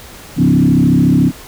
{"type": "tone with frequency modulation", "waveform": "sine", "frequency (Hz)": 210.6, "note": "G#3", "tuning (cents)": 24, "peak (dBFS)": -7, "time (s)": [0.36, 1.32], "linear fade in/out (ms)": 50, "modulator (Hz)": 33.9, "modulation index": 2.5, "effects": ["pink hiss -35 dBFS RMS until 1.47 s"]}